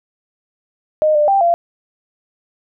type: tone with pitch steps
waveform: sine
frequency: 616 / 596 / 787 / 686 Hz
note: D#5 / D5 / G5 / F5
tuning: -17 / +25 / +7 / -31 cents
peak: -10 dBFS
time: 1.02-1.54 s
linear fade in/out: 0 ms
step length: 130 ms
effects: none